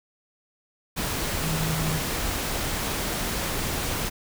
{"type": "tone in noise", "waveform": "sine", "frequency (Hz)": 158.7, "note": "D#3", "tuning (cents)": 35, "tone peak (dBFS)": -26, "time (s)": [1.43, 1.99], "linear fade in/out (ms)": 20, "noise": "pink", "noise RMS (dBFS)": -28, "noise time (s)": [0.96, 4.1], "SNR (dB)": -1, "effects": []}